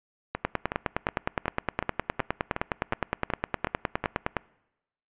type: two click trains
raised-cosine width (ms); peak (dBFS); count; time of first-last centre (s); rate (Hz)
0.5; -9 / -13; 39 / 11; 0.45-4.368 / 0.35-4.04; 9.7 / 2.71
effects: noise-tail reverb RT60 0.9 s tail -24 dB re dry + resampled to 8000 Hz